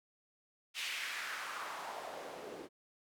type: noise with band-pass filter sweep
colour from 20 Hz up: white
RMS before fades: -43 dBFS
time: 0.74-2.69 s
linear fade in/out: 50 ms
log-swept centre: 2900 to 350 Hz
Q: 2.1
effects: none